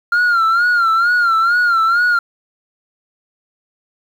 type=tone with vibrato; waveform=sine; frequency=1390 Hz; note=F6; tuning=9 cents flat; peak=-8 dBFS; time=0.12-2.19 s; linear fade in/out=5 ms; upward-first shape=sine; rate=2.2 Hz; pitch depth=88 cents each way; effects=tanh soft clip ceiling -10 dBFS + 7-bit